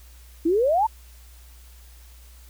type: exponential sweep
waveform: sine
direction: up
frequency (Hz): 311.1 to 934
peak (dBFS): -17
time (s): 0.45-0.87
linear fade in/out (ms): 10
effects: added 60 Hz sine -45 dBFS peak until 2.49 s + white hiss -54 dBFS RMS until 2.49 s